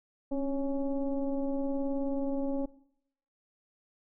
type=tone with frequency modulation; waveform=sine; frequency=272.5 Hz; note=C#4; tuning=29 cents flat; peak=-28 dBFS; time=0.31-2.66 s; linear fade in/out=10 ms; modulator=282 Hz; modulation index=1.1; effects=noise-tail reverb RT60 0.7 s tail -19 dB re dry